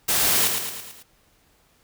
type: noise with echo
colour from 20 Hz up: white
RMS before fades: -21 dBFS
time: 0.08-0.48 s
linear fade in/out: 10 ms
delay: 110 ms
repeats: 5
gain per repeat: -5 dB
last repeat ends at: 1.03 s
effects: pink hiss -61 dBFS RMS until 1.83 s